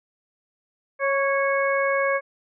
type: harmonic tone with a mistuned harmonic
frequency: 550 Hz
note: C#5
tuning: 14 cents flat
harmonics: 1 / 2 / 3 / 4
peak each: -22 / -26 / -27 / -28 dBFS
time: 0.99-2.21 s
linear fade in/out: 50 ms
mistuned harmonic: 2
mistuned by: +22 cents
effects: none